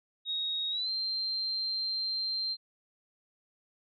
sine tone with pitch glide, 3765 to 4153 Hz, A#7 to C8, +16 to -14 cents, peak -30 dBFS, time 0.25-2.57 s, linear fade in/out 50 ms, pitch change +170 cents, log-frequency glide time 0.7-0.9 s, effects none

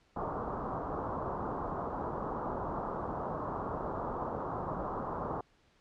white low-pass noise, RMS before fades -37 dBFS, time 0.16-5.41 s, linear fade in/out 5 ms, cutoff 1200 Hz, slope 48 dB/octave, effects pink hiss -68 dBFS RMS until 5.8 s + low-pass 5000 Hz 12 dB/octave

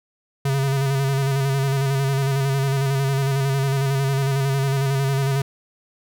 square tone with vibrato, 136.7 Hz, C#3, 24 cents flat, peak -19 dBFS, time 0.45-5.42 s, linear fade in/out 5 ms, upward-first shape square, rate 11 Hz, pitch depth 30 cents each way, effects none

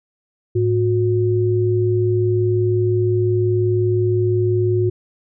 sine tone pair together, 107.6 / 361.9 Hz, A2 / F#4, -38 / -38 cents, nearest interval octave + major sixth, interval 2100 cents, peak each -17 dBFS, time 0.55-4.9 s, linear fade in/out 10 ms, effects none

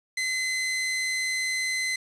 sawtooth tone, 2045 Hz, C7, 40 cents flat, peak -22 dBFS, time 0.17-1.96 s, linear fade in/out 5 ms, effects resampled to 22050 Hz + 8-bit

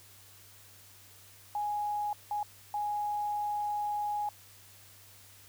sine tone bursts at uneven times, 830.6 Hz, G#5, in tune, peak -30 dBFS, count 3, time 1.55-2.13 / 2.31-2.43 / 2.74-4.29 s, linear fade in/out 2 ms, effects added 98 Hz sine -61 dBFS peak until 5.48 s + white hiss -56 dBFS RMS until 5.48 s

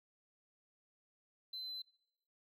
sine tone, 4052 Hz, B7, 44 cents sharp, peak -40 dBFS, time 1.53-1.82 s, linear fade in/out 5 ms, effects noise-tail reverb RT60 0.7 s tail -22 dB re dry + tanh soft clip ceiling -40 dBFS

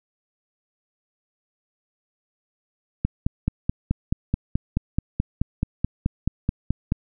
click train, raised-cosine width 5 ms, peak -8 dBFS, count 19, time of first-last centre 3.05-6.921 s, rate 4.65 Hz, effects none

